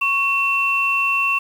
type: tone pair together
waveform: sine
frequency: 1108.7 / 2700 Hz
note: C#6 / E7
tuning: 0 / +41 cents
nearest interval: octave + minor third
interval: 1541 cents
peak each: -22 / -17 dBFS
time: 0.01-1.39 s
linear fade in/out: 10 ms
effects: 7-bit